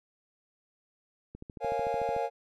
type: click train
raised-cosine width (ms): 3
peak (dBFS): -30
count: 12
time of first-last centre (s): 1.35-2.165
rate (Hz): 13.5
type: chord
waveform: triangle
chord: Bb minor seventh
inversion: none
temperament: equal with one note detuned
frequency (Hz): 466.2 / 548 / 698.5 / 830.6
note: Bb4 / Db5 / F5 / Ab5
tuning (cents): 0 / -20 / 0 / 0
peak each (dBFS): -32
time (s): 1.6-2.3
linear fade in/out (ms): 50
effects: none